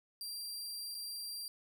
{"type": "tone with dropouts", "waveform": "sawtooth", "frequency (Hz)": 4731, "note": "D8", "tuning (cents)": 12, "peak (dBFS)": -38, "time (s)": [0.21, 1.48], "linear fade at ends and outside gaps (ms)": 1, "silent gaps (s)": [0.945, 0.949], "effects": []}